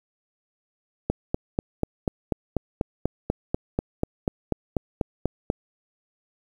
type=click train; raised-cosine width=2 ms; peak=-9 dBFS; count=19; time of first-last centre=1.1-5.501 s; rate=4.09 Hz; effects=8-bit